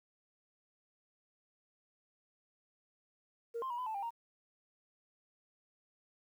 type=tone with pitch steps; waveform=sine; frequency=465.2 / 1051 / 959 / 1006 / 878 / 797 / 930 Hz; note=A#4 / C6 / A#5 / B5 / A5 / G5 / A#5; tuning=-4 / +7 / +49 / +32 / -4 / +28 / -4 cents; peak=-35 dBFS; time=3.54-4.107 s; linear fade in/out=20 ms; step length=81 ms; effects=tanh soft clip ceiling -33 dBFS + 11-bit